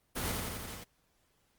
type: noise with echo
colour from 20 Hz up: pink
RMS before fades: -35 dBFS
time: 0.15-0.33 s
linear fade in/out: 20 ms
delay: 86 ms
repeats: 6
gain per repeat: -2 dB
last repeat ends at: 0.846 s
effects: pink hiss -73 dBFS RMS until 1.58 s + Opus 24 kbps